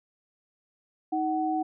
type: tone pair together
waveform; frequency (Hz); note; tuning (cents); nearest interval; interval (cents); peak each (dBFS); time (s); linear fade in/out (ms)
sine; 314.9 / 749; D#4 / F#5; +21 / +21; octave + minor third; 1500; -28 / -27; 1.12-1.63; 10
effects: none